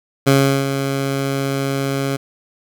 15% pulse tone with ADSR envelope, 137.3 Hz, C#3, 16 cents flat, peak -3 dBFS, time 0.26-2.17 s, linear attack 17 ms, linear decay 370 ms, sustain -9 dB, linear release 13 ms, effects none

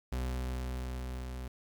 40% pulse tone with level ramp, 63 Hz, B1, 35 cents sharp, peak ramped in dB -31 to -38 dBFS, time 0.12-1.48 s, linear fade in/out 5 ms, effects 10-bit

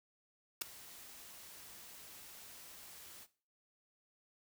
white noise with ADSR envelope, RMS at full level -33 dBFS, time 0.61-3.27 s, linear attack 9 ms, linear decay 5 ms, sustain -21 dB, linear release 44 ms, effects noise-tail reverb RT60 0.4 s tail -17 dB re dry

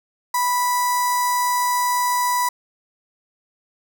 sawtooth tone with notch filter, 986 Hz, B5, 3 cents flat, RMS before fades -20 dBFS, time 0.34-2.49 s, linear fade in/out 5 ms, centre 2900 Hz, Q 0.72, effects none

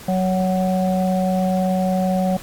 harmonic tone, 186.1 Hz, F#3, 10 cents sharp, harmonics 1 / 3 / 4, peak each -18 / -23 / -24 dBFS, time 0.08-2.37 s, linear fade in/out 5 ms, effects pink hiss -39 dBFS RMS until 2.42 s + AAC 64 kbps

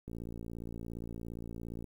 click train, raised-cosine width 3 ms, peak -30 dBFS, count 102, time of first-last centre 0.08-1.843 s, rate 57.3 Hz, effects 10-bit

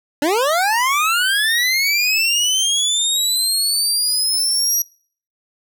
25% pulse linear sweep, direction up, 275.8 to 5780 Hz, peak -11 dBFS, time 0.22-4.82 s, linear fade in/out 2 ms, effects noise-tail reverb RT60 0.5 s tail -25 dB re dry

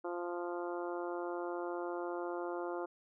harmonic tone, 174.61 Hz, F3, in tune, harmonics 2 / 3 / 4 / 5 / 6 / 7 / 8, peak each -39 / -43 / -45 / -47 / -49 / -50 / -51 dBFS, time 0.04-2.86 s, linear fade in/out 10 ms, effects none

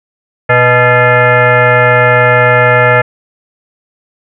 sine tone with frequency modulation, 620 Hz, D#5, 6 cents flat, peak -4 dBFS, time 0.49-3.02 s, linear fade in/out 10 ms, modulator 371 Hz, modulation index 4, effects none

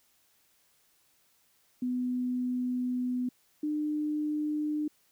sine tone pair in turn, 249.7 / 301.1 Hz, B3 / D4, +19 / +43 cents, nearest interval minor third, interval 324 cents, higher second, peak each -28 / -28 dBFS, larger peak neither, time 1.82-3.29 / 3.63-4.88 s, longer first, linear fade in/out 5 ms, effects white hiss -68 dBFS RMS until 5.11 s

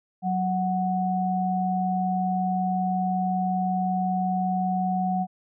sine tone pair together, 185.37 / 740 Hz, F#3 / F#5, +3 / 0 cents, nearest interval 2 octaves, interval 2397 cents, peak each -25 dBFS, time 0.22-5.27 s, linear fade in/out 50 ms, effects none

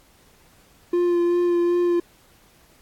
triangle tone with vibrato, 348.7 Hz, F4, 3 cents flat, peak -15 dBFS, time 0.93-2 s, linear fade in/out 5 ms, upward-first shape sine, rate 2.6 Hz, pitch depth 15 cents each way, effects pink hiss -56 dBFS RMS until 2.81 s + AAC 64 kbps

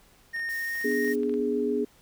triangle tone with pitch glide, 1841 to 1863.5 Hz, A#6 to A#6, -22 to -1 cents, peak -27 dBFS, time 0.33-1.14 s, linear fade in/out 20 ms, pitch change +21 cents, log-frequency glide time 0.57-0.95 s
clicks, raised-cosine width 0.3 ms, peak -32 dBFS, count 11, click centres 0.364 / 0.395 / 0.489 / 0.754 / 0.813 / 0.915 / 1.046 / 1.079 / 1.233 / 1.295 / 1.34 s
blue noise, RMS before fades -44 dBFS, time 0.49-1.16 s, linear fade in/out 10 ms
sine chord, G# diminished, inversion first, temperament equal, 246.9 / 293.7 / 415.3 Hz, B3 / D4 / G#4, 0 / 0 / 0 cents, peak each -29 / -31 / -26 dBFS, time 0.84-1.85 s, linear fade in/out 10 ms
effects pink hiss -59 dBFS RMS until 2.01 s

